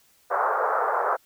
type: band-pass noise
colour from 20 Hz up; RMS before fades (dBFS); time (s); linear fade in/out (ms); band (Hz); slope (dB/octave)
white; -24; 0.3-1.17; 20; 450 to 1400; 48
effects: white hiss -61 dBFS RMS until 1.25 s